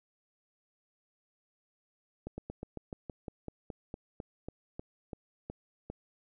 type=slowing click train; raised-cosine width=2 ms; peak=-26 dBFS; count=17; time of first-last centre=2.27-5.9 s; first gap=110 ms; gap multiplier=1.09; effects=none